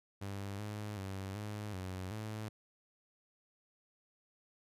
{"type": "tone with pitch steps", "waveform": "sawtooth", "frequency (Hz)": [99.3, 104.9, 96.6, 104.8, 93.1, 107.9], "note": ["G2", "G#2", "G2", "G#2", "F#2", "A2"], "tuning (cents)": [23, 18, -25, 16, 11, -33], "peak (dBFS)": -36, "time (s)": [0.21, 2.49], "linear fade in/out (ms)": 10, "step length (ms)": 380, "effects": ["resampled to 32000 Hz"]}